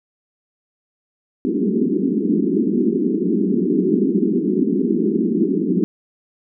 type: band-pass noise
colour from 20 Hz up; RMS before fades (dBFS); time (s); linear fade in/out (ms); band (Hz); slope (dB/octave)
pink; -18; 1.45-5.84; 0; 180 to 410; 96
effects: none